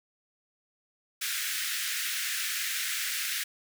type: high-pass noise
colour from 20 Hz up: pink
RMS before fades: -32 dBFS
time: 1.21-3.44 s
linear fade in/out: 10 ms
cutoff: 1500 Hz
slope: 48 dB/octave
effects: none